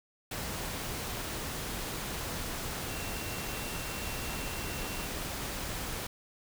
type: tone in noise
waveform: sine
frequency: 2723 Hz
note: F7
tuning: 44 cents flat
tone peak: -46 dBFS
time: 2.89-5.07 s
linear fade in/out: 5 ms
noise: pink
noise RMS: -37 dBFS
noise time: 0.31-6.07 s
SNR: -12 dB
effects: none